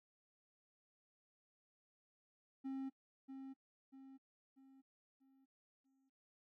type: tone with echo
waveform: triangle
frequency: 267.8 Hz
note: C4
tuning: 40 cents sharp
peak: -39 dBFS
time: 2.64-2.9 s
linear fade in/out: 20 ms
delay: 640 ms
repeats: 5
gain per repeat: -7 dB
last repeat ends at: 6.1 s
effects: noise-tail reverb RT60 0.1 s tail -21 dB re dry